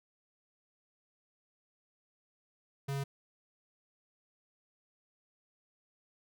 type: tone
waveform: square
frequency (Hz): 138.59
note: C#3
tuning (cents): 0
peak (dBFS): -34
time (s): 2.88-3.04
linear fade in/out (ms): 10
effects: none